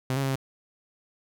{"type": "tone with pitch steps", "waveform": "sawtooth", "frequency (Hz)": [130, 137.6, 135.1, 133.9], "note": ["C3", "C#3", "C#3", "C3"], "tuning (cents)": [-11, -12, -44, 40], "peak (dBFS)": -21, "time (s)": [0.1, 0.356], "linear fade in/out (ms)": 0, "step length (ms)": 64, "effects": []}